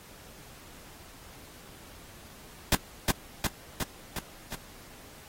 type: noise with echo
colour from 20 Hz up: pink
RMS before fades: -21 dBFS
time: 2.72-2.75 s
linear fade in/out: 2 ms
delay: 360 ms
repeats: 5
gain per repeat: -3 dB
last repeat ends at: 4.55 s
effects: pink hiss -51 dBFS RMS until 5.28 s + AAC 48 kbps